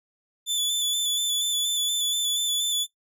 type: tone with vibrato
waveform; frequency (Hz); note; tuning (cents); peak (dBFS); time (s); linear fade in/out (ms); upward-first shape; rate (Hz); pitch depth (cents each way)
sawtooth; 3487; A7; -16; -20; 0.46-2.87; 50; square; 4.2; 23
effects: noise-tail reverb RT60 0.1 s tail -17 dB re dry